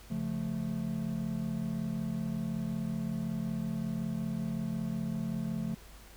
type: chord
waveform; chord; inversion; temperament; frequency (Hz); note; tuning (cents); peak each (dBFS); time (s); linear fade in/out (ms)
triangle; Db augmented; none; equal; 138.59 / 174.61 / 220; Db3 / F3 / A3; 0 / 0 / 0; -37 / -34 / -33; 0.1-5.75; 10
effects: added 50 Hz sine -52 dBFS peak until 6.16 s + pink hiss -55 dBFS RMS until 6.16 s